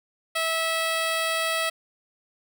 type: tone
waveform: 10% pulse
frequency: 651 Hz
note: E5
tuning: 22 cents flat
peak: -15 dBFS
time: 0.35-1.7 s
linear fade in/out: 10 ms
effects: none